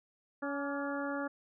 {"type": "harmonic tone with a mistuned harmonic", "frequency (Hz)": 281.7, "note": "C#4", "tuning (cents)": 28, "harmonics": [1, 2, 3, 4, 5, 6], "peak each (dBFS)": [-37, -39, -44, -44, -42, -45], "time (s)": [0.42, 1.28], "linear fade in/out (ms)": 10, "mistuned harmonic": 4, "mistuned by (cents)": 47, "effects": []}